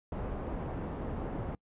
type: low-pass noise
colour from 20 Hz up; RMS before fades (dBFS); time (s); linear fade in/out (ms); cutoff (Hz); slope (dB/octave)
pink; -37; 0.12-1.55; 2; 820; 12
effects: noise-tail reverb RT60 0.1 s tail -26 dB re dry + resampled to 8000 Hz